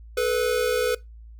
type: tone pair together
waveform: square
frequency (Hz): 432.9 / 493.9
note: A4 / B4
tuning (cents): -28 / 0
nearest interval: major second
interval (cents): 228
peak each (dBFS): -26 / -23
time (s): 0.17-0.95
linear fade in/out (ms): 5
effects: noise-tail reverb RT60 0.2 s tail -21 dB re dry + added 56 Hz sine -41 dBFS peak until 1.39 s